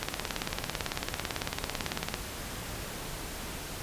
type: two click trains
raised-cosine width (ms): 0.2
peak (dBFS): -12 / -24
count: 39 / 9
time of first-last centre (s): 0.03-2.141 / 0.05-1.868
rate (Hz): 18 / 4.4
effects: pink hiss -39 dBFS RMS until 3.82 s + resampled to 32000 Hz